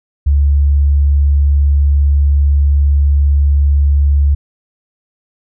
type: tone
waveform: sine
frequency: 71.2 Hz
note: C#2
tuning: 47 cents sharp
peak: -7 dBFS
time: 0.26-4.35 s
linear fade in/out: 10 ms
effects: none